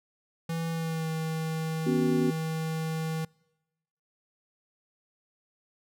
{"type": "tone with pitch glide", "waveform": "square", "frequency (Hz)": [164.81, 160.03], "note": ["E3", "D#3"], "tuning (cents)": [0, 49], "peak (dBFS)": -30, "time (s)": [0.49, 3.25], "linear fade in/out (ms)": 5, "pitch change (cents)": -51, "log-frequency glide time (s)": [0.71, 1.08]}
{"type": "chord", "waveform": "sine", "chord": "B suspended second", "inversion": "none", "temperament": "equal with one note detuned", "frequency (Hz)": [246.9, 277.2, 375.6], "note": ["B3", "C#4", "F#4"], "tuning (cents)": [0, 0, 26], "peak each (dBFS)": [-26, -30, -28], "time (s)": [1.86, 2.31], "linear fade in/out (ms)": 10}
{"effects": ["noise-tail reverb RT60 1.0 s tail -26 dB re dry"]}